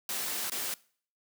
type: noise with dropouts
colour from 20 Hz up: white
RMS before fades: -34 dBFS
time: 0.09-0.74 s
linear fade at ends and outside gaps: 1 ms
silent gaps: 0.499-0.519 s
effects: noise-tail reverb RT60 0.5 s tail -22 dB re dry + high-pass 200 Hz 12 dB/octave